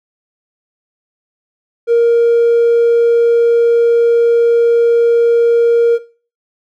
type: tone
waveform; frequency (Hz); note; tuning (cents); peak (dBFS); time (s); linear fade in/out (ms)
triangle; 468; A#4; +7; -3; 1.87-5.99; 50
effects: noise-tail reverb RT60 0.4 s tail -21 dB re dry + tanh soft clip ceiling -4 dBFS